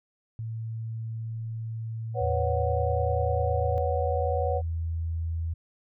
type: tone with pitch glide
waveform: sine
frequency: 112.6 to 110.22 Hz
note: A2 to A2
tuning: +40 to +3 cents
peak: -31 dBFS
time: 0.39-3.78 s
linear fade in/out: 0 ms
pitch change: -37 cents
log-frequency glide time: 3.2-3.55 s
type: chord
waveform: sine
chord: B suspended second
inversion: none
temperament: equal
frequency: 493.9 / 554.4 / 740 Hz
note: B4 / C#5 / F#5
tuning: 0 / 0 / 0 cents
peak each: -30 dBFS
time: 2.14-4.62 s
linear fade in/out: 50 ms
type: tone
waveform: sine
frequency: 82.41 Hz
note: E2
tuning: in tune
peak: -27 dBFS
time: 2.21-5.54 s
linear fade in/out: 10 ms
effects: none